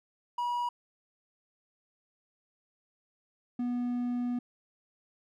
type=tone pair in turn; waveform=triangle; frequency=966 / 244.2 Hz; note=B5 / B3; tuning=-39 / -19 cents; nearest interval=2 octaves; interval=2380 cents; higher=first; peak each=-27 dBFS; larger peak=neither; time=0.38-0.69 / 3.59-4.39 s; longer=second; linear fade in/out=5 ms; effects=none